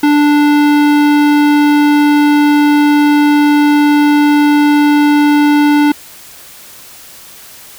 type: tone with hard clipping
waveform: sine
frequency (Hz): 293.7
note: D4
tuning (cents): 0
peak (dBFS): -8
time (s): 0.03-5.92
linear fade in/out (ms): 5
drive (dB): 18
effects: white hiss -35 dBFS RMS until 7.78 s